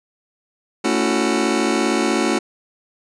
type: chord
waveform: sawtooth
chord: F# minor seventh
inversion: first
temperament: just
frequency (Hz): 222 / 277.5 / 333 / 370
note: A3 / C#4 / E4 / F#4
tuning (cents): +16 / +2 / +18 / 0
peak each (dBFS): -18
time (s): 0.84-2.39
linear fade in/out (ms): 10
effects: resampled to 22050 Hz